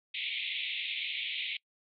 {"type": "band-pass noise", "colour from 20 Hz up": "pink", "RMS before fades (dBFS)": -36, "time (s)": [0.14, 1.57], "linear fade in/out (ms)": 5, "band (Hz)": [2100, 3800], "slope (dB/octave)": 96, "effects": ["noise-tail reverb RT60 0.1 s tail -26 dB re dry", "AAC 64 kbps"]}